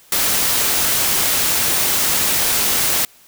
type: noise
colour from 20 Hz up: white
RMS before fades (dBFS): -17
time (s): 0.12-3.05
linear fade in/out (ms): 2
effects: white hiss -49 dBFS RMS until 3.27 s